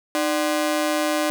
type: ring-modulated tone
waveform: sawtooth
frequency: 450 Hz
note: A4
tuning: 39 cents sharp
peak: -13 dBFS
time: 0.15-1.3 s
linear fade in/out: 0 ms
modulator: 142 Hz
effects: none